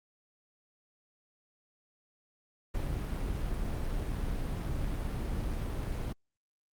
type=noise with amplitude modulation; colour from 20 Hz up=brown; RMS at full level=-32 dBFS; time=2.74-6.13 s; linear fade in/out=10 ms; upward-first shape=sine; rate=250 Hz; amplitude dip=30%; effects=Opus 48 kbps